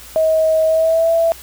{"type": "tone with pitch glide", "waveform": "sine", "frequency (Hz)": [636, 663], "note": ["D#5", "E5"], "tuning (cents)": [38, 10], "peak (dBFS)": -11, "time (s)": [0.16, 1.32], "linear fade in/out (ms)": 0, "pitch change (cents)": 72, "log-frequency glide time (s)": [0.66, 1.12], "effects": ["added 60 Hz sine -43 dBFS peak until 1.42 s", "white hiss -38 dBFS RMS until 1.42 s"]}